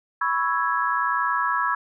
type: chord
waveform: sine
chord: C# minor seventh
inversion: third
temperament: equal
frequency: 987.8 / 1108.7 / 1318.5 / 1661.2 Hz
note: B5 / C#6 / E6 / G#6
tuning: 0 / 0 / 0 / 0 cents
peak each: -26 dBFS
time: 0.21-1.75 s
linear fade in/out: 5 ms
effects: none